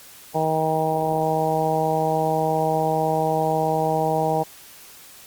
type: harmonic tone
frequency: 158.3 Hz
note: D#3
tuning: 30 cents sharp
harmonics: 1 / 2 / 3 / 4 / 5 / 6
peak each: -27 / -30 / -25 / -25 / -23 / -30 dBFS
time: 0.34-4.44 s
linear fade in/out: 20 ms
effects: white hiss -45 dBFS RMS until 5.26 s + Opus 48 kbps